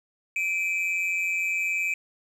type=tone pair together; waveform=triangle; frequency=2349 / 2528 Hz; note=D7 / D#7; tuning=0 / +27 cents; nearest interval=minor second; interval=127 cents; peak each=-25 / -26 dBFS; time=0.36-1.94 s; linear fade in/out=2 ms; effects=none